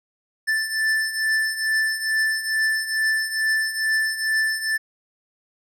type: beating tone pair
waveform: square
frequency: 1760 / 1762.3 Hz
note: A6 / A6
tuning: 0 / +2 cents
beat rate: 2.3 Hz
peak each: -27 / -22 dBFS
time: 0.47-4.78 s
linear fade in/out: 20 ms
effects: low-pass 12000 Hz 12 dB/octave